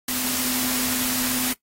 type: tone in noise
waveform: sine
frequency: 252.7 Hz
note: B3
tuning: 40 cents sharp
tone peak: -30 dBFS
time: 0.08-1.53 s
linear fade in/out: 5 ms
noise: white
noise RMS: -25 dBFS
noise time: 0.08-1.53 s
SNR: -8 dB
effects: noise-tail reverb RT60 0.1 s tail -17 dB re dry + AAC 48 kbps